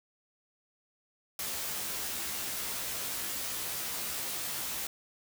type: noise with comb filter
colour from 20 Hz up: white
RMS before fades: -36 dBFS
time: 1.39-4.87 s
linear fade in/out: 2 ms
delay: 15 ms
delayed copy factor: +0.75
effects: none